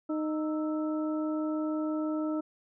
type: harmonic tone with a mistuned harmonic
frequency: 308.7 Hz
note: D#4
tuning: 14 cents flat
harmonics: 1 / 2 / 3 / 4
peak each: -29 / -37 / -47 / -42 dBFS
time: 0.09-2.41 s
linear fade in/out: 10 ms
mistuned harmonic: 4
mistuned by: +110 cents
effects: none